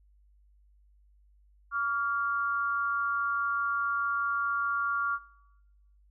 sine tone pair together, 1141.7 / 1396.9 Hz, D6 / F6, -49 / 0 cents, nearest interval minor third, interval 349 cents, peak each -31 / -29 dBFS, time 1.71-5.19 s, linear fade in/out 50 ms, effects noise-tail reverb RT60 1.0 s tail -21 dB re dry + added 50 Hz sine -59 dBFS peak until 6.1 s

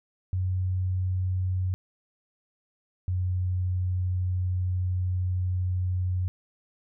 sine tone pair in turn, 92.4 / 91.29 Hz, F#2 / F#2, -2 / -23 cents, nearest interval unison, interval 21 cents, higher first, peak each -24 dBFS, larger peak neither, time 0.33-1.74 / 3.08-6.28 s, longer second, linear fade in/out 0 ms, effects none

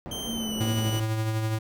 white low-pass noise, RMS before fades -38 dBFS, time 0.06-1.01 s, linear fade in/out 0 ms, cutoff 520 Hz, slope 12 dB/octave
sawtooth tone with pitch glide, 3136 to 2960 Hz, G7 to F#7, 0 to 0 cents, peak -30 dBFS, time 0.11-1 s, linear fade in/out 5 ms, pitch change -100 cents, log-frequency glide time 0.29-0.54 s
sine tone with vibrato, 222.9 Hz, A3, 23 cents sharp, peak -30 dBFS, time 0.25-0.93 s, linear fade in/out 50 ms, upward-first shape sine, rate 2.7 Hz, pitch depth 54 cents each way
square tone with tremolo, 110 Hz, A2, in tune, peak -24 dBFS, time 0.6-1.59 s, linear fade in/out 10 ms, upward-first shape triangle, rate 12 Hz, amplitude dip 40%
effects none

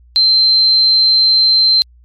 sine tone, 4117 Hz, C8, 29 cents flat, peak -7 dBFS, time 0.16-1.82 s, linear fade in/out 0 ms, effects added 60 Hz sine -42 dBFS peak until 2.04 s + MP3 64 kbps

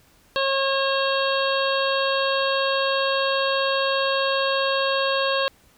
harmonic tone, 543 Hz, C#5, 36 cents flat, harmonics 1 / 2 / 3 / 5 / 6 / 7 / 8, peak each -23 / -26 / -28 / -30 / -31 / -31 / -32 dBFS, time 0.36-5.48 s, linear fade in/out 0 ms, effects pink hiss -57 dBFS RMS until 5.77 s

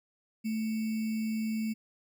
sine tone with sample-and-hold, 220 Hz, A3, in tune, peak -29 dBFS, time 0.44-1.74 s, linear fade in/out 20 ms, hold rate 2450 Hz, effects none

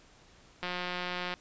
click train, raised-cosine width 0.3 ms, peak -19 dBFS, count 128, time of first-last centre 0.63-1.339 s, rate 179 Hz, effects pink hiss -59 dBFS RMS until 1.4 s + resampled to 16000 Hz

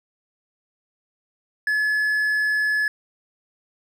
triangle tone, 1710 Hz, A6, 50 cents flat, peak -17 dBFS, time 1.67-2.88 s, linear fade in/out 2 ms, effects none

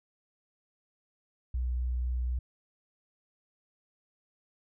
sine tone with vibrato, 61.74 Hz, B1, in tune, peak -28 dBFS, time 1.54-2.39 s, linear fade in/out 5 ms, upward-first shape sine, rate 4 Hz, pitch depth 9 cents each way, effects none

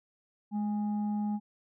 sine tone pair together, 209.7 / 825 Hz, G#3 / G#5, +17 / -12 cents, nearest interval 2 octaves, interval 2371 cents, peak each -28 / -40 dBFS, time 0.51-1.4 s, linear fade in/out 50 ms, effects tanh soft clip ceiling -23 dBFS

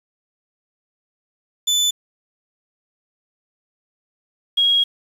30% pulse / sine tone pair in turn, 3500 / 3293 Hz, A7 / G#7, -10 / -15 cents, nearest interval minor second, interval 105 cents, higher first, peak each -13 dBFS, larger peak neither, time 1.67-1.91 / 4.57-4.84 s, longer second, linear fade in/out 10 ms, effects resampled to 32000 Hz + 7-bit

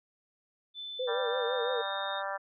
sine tone with pitch glide, 3520 to 3678 Hz, A7 to A#7, 0 to -24 cents, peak -38 dBFS, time 0.74-2.23 s, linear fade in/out 50 ms, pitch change +76 cents, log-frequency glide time 0.98-1.73 s
sine tone with vibrato, 489.4 Hz, B4, 16 cents flat, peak -30 dBFS, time 0.99-1.82 s, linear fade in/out 10 ms, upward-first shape triangle, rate 5.9 Hz, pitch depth 110 cents each way
harmonic tone, 196 Hz, G3, in tune, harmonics 3 / 4 / 5 / 6 / 7 / 8 / 9, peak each -38 / -39 / -40 / -41 / -41 / -42 / -43 dBFS, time 1.07-2.38 s, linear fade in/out 20 ms
effects none

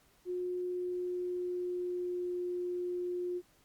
sine tone with pitch glide, 360 to 356.3 Hz, F#4 to F4, -47 to +35 cents, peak -33 dBFS, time 0.25-3.42 s, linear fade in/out 50 ms, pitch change -18 cents, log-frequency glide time 0.61-2.45 s, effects pink hiss -67 dBFS RMS until 3.64 s + Opus 48 kbps

